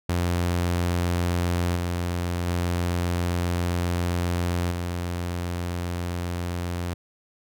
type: tone with level steps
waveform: sawtooth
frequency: 87.5 Hz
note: F2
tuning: 4 cents sharp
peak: -18 / -21 / -19 / -23 dBFS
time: 0.09-6.94 s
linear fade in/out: 5 ms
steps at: 1.76 / 2.47 / 4.71 s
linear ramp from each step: 5 ms
effects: none